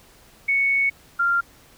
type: tone pair in turn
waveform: sine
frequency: 2217 / 1389 Hz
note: C#7 / F6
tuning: 0 / -10 cents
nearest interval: minor sixth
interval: 810 cents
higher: first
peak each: -17 dBFS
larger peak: neither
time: 0.48-0.9 / 1.19-1.41 s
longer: first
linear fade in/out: 10 ms
effects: pink hiss -52 dBFS RMS until 1.77 s